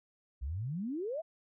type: exponential sweep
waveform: sine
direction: up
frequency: 59.1 to 686 Hz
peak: -34 dBFS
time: 0.41-1.22 s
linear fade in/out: 20 ms
effects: none